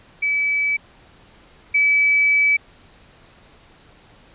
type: tone pair in turn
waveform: sine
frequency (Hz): 2295 / 2295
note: D7 / D7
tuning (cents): -40 / -40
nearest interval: unison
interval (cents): 0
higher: neither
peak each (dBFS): -17 / -13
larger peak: second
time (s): 0.22-0.77 / 1.74-2.57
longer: second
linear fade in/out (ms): 10
effects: pink hiss -50 dBFS RMS until 4.34 s + resampled to 8000 Hz